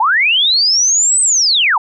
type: linear two-way sweep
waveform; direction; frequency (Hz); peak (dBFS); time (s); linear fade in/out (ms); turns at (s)
sine; up then down; 810 to 8270 to 810; -9; 0-1.78; 5; 1.21
effects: none